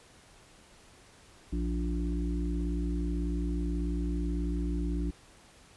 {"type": "harmonic tone", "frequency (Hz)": 58.27, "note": "A#1", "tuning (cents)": 0, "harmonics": [1, 3, 5, 6], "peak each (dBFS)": [-30, -36, -36, -42], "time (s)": [1.52, 5.11], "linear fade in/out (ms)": 10, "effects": ["pink hiss -57 dBFS RMS until 5.76 s", "resampled to 24000 Hz"]}